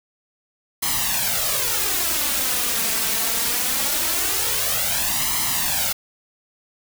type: noise with flanger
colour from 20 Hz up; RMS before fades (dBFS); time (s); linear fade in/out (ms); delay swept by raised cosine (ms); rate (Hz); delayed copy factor
white; -22; 0.82-5.93; 10; 0.97 to 4.47; 0.22; +0.75
effects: none